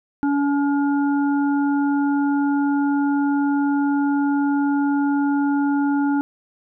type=harmonic tone; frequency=284 Hz; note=C#4; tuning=42 cents sharp; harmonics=1 / 3 / 5; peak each=-17 / -27 / -31 dBFS; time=0.23-6.21 s; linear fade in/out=0 ms; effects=none